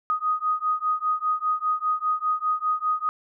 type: beating tone pair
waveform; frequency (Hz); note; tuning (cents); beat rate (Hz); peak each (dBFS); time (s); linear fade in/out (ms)
sine; 1244.5 / 1249.5; D#6 / D#6; 0 / +7; 5; -25; 0.1-3.09; 0
effects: none